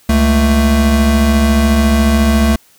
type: tone pair together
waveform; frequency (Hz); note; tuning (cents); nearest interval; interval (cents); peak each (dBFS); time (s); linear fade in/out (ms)
square; 69.3 / 222; C#2 / A3; 0 / +16; octave + minor sixth; 2016; -12; 0.09-2.56; 5
effects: white hiss -49 dBFS RMS until 2.78 s